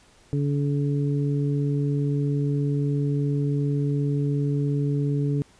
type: harmonic tone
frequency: 142.9 Hz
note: D3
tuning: 47 cents flat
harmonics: 1 / 2 / 3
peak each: -22 / -28 / -32 dBFS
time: 0.33-5.42 s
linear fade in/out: 0 ms
effects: pink hiss -56 dBFS RMS until 5.59 s + resampled to 22050 Hz